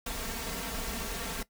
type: noise with comb filter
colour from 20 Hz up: pink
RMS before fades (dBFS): -36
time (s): 0.06-1.43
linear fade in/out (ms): 5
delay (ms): 4.4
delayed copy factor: +0.95
effects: noise-tail reverb RT60 0.1 s tail -17 dB re dry